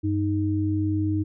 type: tone pair together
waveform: sine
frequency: 96.92 / 311.1 Hz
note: G2 / D#4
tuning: -19 / 0 cents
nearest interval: octave + minor sixth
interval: 2019 cents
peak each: -24 dBFS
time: 0.03-1.24 s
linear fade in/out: 20 ms
effects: none